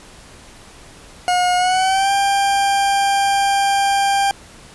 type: tone with pitch glide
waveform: 40% pulse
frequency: 720 to 794.3 Hz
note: F#5 to G5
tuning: -47 to +23 cents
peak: -13 dBFS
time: 1.28-4.31 s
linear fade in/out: 0 ms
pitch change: +170 cents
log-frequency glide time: 1.57-2.12 s
effects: pink hiss -42 dBFS RMS until 4.74 s + resampled to 24000 Hz